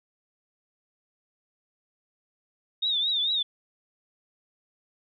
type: tone with vibrato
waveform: sine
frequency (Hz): 3668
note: A#7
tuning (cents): -29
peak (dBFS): -23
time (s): 2.82-3.43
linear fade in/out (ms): 10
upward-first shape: triangle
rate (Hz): 4.5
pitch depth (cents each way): 120
effects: none